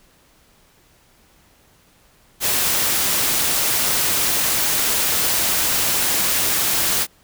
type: noise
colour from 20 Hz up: white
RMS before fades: -19 dBFS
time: 2.4-7.07 s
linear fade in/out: 50 ms
effects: pink hiss -55 dBFS RMS until 7.23 s